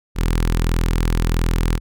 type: tone with notch filter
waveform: sawtooth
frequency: 41.48 Hz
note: E1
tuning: 12 cents sharp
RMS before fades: -18 dBFS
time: 0.15-1.8 s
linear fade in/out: 50 ms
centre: 650 Hz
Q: 1.6
effects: none